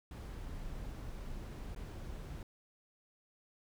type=noise with dropouts; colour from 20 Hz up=brown; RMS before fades=-44 dBFS; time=0.11-2.43 s; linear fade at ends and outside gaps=2 ms; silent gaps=1.749-1.761 s; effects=none